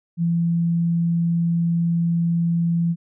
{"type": "tone", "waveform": "sine", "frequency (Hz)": 169, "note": "E3", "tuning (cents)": 43, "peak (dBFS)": -17, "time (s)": [0.17, 2.96], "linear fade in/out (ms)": 50, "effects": []}